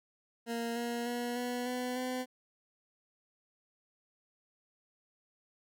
20% pulse tone with pitch steps, 232.9 / 237 / 241.1 / 245.3 / 249.6 / 254 Hz, A#3 / A#3 / B3 / B3 / B3 / B3, -1 / +29 / -41 / -12 / +19 / +49 cents, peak -29 dBFS, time 0.46-2.26 s, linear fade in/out 50 ms, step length 300 ms, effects none

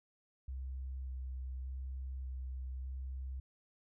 sine tone with vibrato, 65.1 Hz, C2, 8 cents flat, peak -38 dBFS, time 0.48-3.4 s, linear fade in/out 5 ms, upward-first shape square, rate 0.85 Hz, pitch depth 13 cents each way, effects tanh soft clip ceiling -35 dBFS

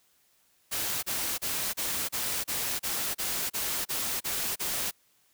white noise bursts, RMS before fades -31 dBFS, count 12, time 0.71-4.913 s, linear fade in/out 20 ms, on 320 ms, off 33 ms, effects white hiss -67 dBFS RMS until 5.33 s

